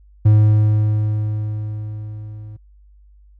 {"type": "tone with level ramp", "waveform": "triangle", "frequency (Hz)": 106.6, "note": "G#2", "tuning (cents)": 46, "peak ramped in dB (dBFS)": [-5, -30], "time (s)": [0.25, 2.57], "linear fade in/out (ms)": 10, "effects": ["added 50 Hz sine -45 dBFS peak until 3.39 s"]}